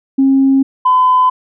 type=tone pair in turn; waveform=sine; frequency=270 / 1012.9 Hz; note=C#4 / B5; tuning=-45 / +43 cents; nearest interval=octave + major seventh; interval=2288 cents; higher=second; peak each=-6 / -6 dBFS; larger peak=neither; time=0.18-0.63 / 0.85-1.3 s; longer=neither; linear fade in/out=10 ms; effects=tanh soft clip ceiling -2 dBFS